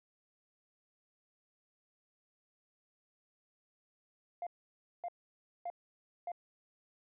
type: tone bursts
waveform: sine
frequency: 698.5 Hz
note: F5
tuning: in tune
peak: -35 dBFS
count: 4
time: 4.42-6.318 s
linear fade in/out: 2 ms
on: 47 ms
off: 570 ms
effects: tanh soft clip ceiling -34 dBFS